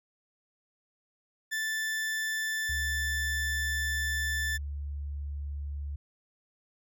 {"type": "tone", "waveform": "40% pulse", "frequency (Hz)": 1760, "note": "A6", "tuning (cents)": 0, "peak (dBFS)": -29, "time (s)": [1.51, 4.58], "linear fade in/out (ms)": 20}
{"type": "tone with pitch glide", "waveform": "sine", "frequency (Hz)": [71.1, 71.72], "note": ["C#2", "D2"], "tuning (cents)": [45, -40], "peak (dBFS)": -33, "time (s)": [2.69, 5.96], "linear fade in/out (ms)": 5, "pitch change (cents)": 15, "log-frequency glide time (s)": [4.26, 4.76]}
{"effects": []}